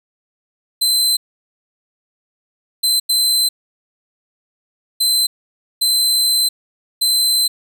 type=tone bursts at uneven times; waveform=sawtooth; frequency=4068 Hz; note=C8; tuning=50 cents flat; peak=-10 dBFS; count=6; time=0.81-1.17 / 2.83-3 / 3.09-3.49 / 5-5.27 / 5.81-6.49 / 7.01-7.48 s; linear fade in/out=10 ms; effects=none

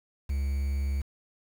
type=tone with quantisation; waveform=triangle; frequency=69.3 Hz; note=C#2; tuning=in tune; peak=-24 dBFS; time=0.29-1.02 s; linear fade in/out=10 ms; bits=8; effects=none

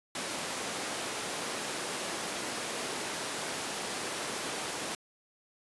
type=high-pass noise; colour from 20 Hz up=pink; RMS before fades=-36 dBFS; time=0.15-4.95 s; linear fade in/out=2 ms; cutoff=280 Hz; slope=12 dB/octave; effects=resampled to 24000 Hz

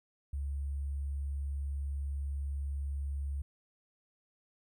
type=tone with sample-and-hold; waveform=sine; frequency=70 Hz; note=C#2; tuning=18 cents sharp; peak=-33 dBFS; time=0.33-3.42 s; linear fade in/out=5 ms; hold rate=8820 Hz; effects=none

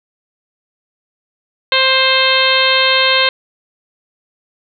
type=harmonic tone; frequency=525 Hz; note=C5; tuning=6 cents sharp; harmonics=1 / 2 / 3 / 4 / 5 / 6 / 7 / 8; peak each=-18 / -18 / -18 / -18 / -18 / -18 / -18 / -18 dBFS; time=1.72-3.29 s; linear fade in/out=2 ms; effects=none

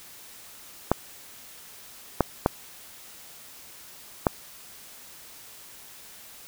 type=clicks; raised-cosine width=1 ms; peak=-4 dBFS; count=4; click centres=0.916 / 2.207 / 2.461 / 4.268 s; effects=white hiss -47 dBFS RMS until 6.47 s

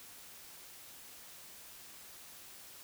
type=silence; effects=white hiss -53 dBFS RMS until 2.83 s

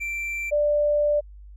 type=tone pair in turn; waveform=triangle / sine; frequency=2349 / 590 Hz; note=D7 / D5; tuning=0 / +8 cents; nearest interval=2 octaves; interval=2392 cents; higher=first; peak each=-25 / -18 dBFS; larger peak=second; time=0-0.51 / 0.51-1.21 s; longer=second; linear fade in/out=20 ms; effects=added 50 Hz sine -41 dBFS peak until 1.56 s

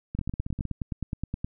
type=two click trains; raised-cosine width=5 ms; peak=-20 / -17 dBFS; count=9 / 13; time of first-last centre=0.15-0.653 / 0.19-1.445 s; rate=15.9 / 9.56 Hz; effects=none

